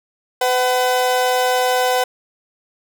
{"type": "tone pair together", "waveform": "35% pulse", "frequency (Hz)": [503.8, 754], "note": ["B4", "F#5"], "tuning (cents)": [34, 32], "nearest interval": "perfect fifth", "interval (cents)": 698, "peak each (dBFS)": -16, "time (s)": [0.41, 2.04], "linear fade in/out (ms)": 5, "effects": []}